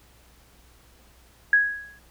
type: tone with exponential decay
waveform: sine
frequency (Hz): 1661.2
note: G#6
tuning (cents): 0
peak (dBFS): -12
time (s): 1.53-1.99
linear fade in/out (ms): 2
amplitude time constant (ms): 100
effects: added 60 Hz sine -57 dBFS peak until 2.1 s + pink hiss -57 dBFS RMS until 2.1 s

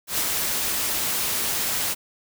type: noise with ADSR envelope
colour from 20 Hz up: white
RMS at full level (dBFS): -23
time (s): 0.07-1.95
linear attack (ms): 110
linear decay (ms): 62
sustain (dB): -2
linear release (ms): 29
effects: none

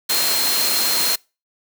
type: tone in noise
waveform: sine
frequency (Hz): 4195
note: C8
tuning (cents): +4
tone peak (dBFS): -21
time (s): 0.09-1.16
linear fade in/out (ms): 10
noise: white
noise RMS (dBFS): -20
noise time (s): 0.09-1.16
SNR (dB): -4
effects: noise-tail reverb RT60 0.3 s tail -26 dB re dry + high-pass 200 Hz 12 dB/octave

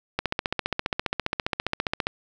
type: click train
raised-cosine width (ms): 0.3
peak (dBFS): -8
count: 29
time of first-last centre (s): 0.19-2.069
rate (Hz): 14.9
effects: none

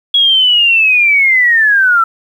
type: linear sweep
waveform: sine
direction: down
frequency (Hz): 3342 to 1318.5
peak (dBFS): -6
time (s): 0.14-2.04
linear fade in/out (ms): 5
effects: 7-bit

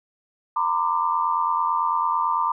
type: tone cluster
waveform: sine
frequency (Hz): 925 / 1014 / 1183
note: A#5 / B5 / D6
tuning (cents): -14 / +45 / +12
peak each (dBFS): -24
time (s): 0.56-2.52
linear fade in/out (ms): 5
effects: none

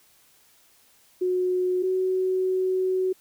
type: tone pair in turn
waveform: sine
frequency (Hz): 365.2 / 373.1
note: F#4 / F#4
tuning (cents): -23 / +14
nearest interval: unison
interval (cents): 37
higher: second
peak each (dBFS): -21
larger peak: neither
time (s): 1.21-1.83 / 1.83-3.13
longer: second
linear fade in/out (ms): 10
effects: white hiss -59 dBFS RMS until 3.2 s

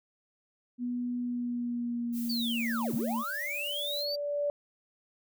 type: tone with pitch glide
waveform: sine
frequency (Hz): 244.5 to 229.4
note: B3 to A#3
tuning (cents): -17 to -28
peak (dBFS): -30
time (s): 0.78-3.24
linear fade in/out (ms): 50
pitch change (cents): -111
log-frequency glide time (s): 1.19-3.02
type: noise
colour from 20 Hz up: violet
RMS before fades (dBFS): -43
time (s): 2.12-4.06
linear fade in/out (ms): 50
type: tone with exponential growth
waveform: sine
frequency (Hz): 580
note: D5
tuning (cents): -22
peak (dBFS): -26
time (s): 2.24-4.5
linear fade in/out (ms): 1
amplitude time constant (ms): 490
type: linear two-way sweep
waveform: triangle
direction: down then up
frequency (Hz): 4699 to 116.54 to 4699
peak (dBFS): -31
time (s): 2.29-4.16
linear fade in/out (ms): 10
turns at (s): 2.94
effects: none

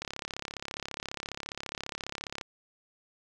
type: click train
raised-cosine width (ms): 0.2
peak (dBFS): -18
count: 84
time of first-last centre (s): 0.02-2.412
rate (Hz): 34.7
effects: none

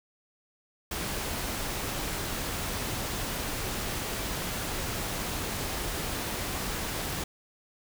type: noise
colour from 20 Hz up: pink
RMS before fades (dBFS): -33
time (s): 0.91-7.24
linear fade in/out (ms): 5
effects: none

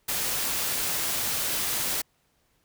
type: noise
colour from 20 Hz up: white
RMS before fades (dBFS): -28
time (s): 0.08-2.02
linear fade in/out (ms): 10
effects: pink hiss -69 dBFS RMS until 2.64 s

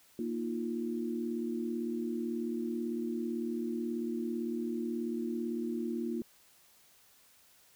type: chord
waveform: sine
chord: Bb suspended fourth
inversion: none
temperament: equal with one note detuned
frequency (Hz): 233.8 / 311.1 / 349.2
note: Bb3 / Eb4 / F4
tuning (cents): +5 / 0 / 0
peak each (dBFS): -35 / -40 / -37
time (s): 0.19-6.22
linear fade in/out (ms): 2
effects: white hiss -63 dBFS RMS until 7.75 s

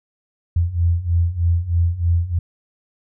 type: beating tone pair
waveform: sine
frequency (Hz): 83.6 / 86.8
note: E2 / F2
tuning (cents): +25 / -10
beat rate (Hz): 3.2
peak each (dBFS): -20 / -17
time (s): 0.56-2.39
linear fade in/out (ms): 5
effects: none

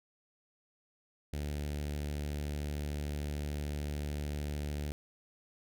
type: tone with notch filter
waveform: sawtooth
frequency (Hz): 73.42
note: D2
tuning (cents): 0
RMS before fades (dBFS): -37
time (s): 1.33-4.92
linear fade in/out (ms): 0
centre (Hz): 1100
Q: 1
effects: none

